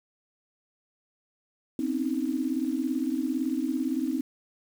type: tone cluster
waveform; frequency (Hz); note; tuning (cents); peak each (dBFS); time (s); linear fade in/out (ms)
sine; 253.3 / 271.1 / 314.7; B3 / C#4 / D#4; +44 / -38 / +20; -30; 1.79-4.21; 2
effects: 8-bit